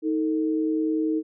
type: tone pair together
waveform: sine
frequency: 315 / 445.5 Hz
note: D#4 / A4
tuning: +21 / +22 cents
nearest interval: tritone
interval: 601 cents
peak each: -22 / -29 dBFS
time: 0.02-1.23 s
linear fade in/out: 50 ms
effects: none